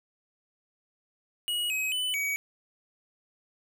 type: tone with pitch steps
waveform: square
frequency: 2904 / 2540 / 3003 / 2264 Hz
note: F#7 / D#7 / F#7 / C#7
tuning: -33 / +35 / +25 / +36 cents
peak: -28 dBFS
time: 1.48-2.36 s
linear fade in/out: 0 ms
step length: 220 ms
effects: none